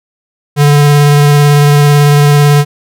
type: tone with vibrato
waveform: square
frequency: 145.5 Hz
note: D3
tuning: 16 cents flat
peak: -4 dBFS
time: 0.56-2.65 s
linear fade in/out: 50 ms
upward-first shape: square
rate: 18 Hz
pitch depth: 10 cents each way
effects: none